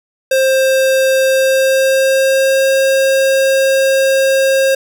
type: tone with pitch glide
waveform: square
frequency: 529 to 536.7 Hz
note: C5 to C5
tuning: +19 to +44 cents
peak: -10 dBFS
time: 0.31-4.75 s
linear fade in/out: 5 ms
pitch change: +25 cents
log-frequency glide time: 1.27-2.67 s
effects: none